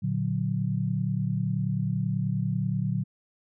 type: chord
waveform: sine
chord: Bb augmented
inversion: none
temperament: equal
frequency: 116.54 / 146.83 / 185 Hz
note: Bb2 / D3 / F#3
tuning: 0 / 0 / 0 cents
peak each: -29 dBFS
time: 0.02-3.04 s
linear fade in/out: 20 ms
effects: none